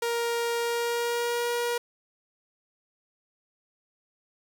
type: tone with pitch glide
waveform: sawtooth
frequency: 469.2 to 477.4 Hz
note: A#4 to A#4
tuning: +11 to +41 cents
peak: -22 dBFS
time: 0.02-1.78 s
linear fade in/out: 5 ms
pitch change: +30 cents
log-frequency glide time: 0.58-1.51 s
effects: none